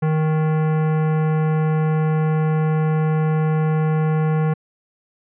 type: tone with hard clipping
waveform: sine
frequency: 156.2 Hz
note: D#3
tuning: 7 cents sharp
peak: -18 dBFS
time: 0.02-4.54 s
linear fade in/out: 10 ms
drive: 17 dB
effects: resampled to 8000 Hz